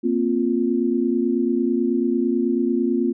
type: chord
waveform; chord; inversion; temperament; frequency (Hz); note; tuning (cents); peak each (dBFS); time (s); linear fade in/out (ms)
sine; Bb suspended second; none; just; 233.1 / 262.2 / 349.6; Bb3 / C4 / F4; 0 / +4 / +2; -22; 0.03-3.13; 20
effects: none